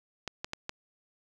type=clicks; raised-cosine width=0.2 ms; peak=-17 dBFS; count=4; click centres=0.277 / 0.445 / 0.534 / 0.694 s; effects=none